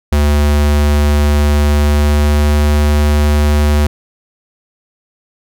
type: tone with pitch glide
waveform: square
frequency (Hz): 73.42 to 74.06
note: D2 to D2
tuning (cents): 0 to +15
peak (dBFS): -9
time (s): 0.12-3.87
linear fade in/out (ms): 5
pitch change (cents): +15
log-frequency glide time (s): 1.77-2.58
effects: none